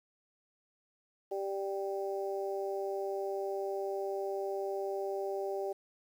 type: harmonic tone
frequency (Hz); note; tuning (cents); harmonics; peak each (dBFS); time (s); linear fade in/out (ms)
196; G3; 0; 2 / 3 / 4; -35 / -39 / -41; 1.31-5.73; 10
effects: 10-bit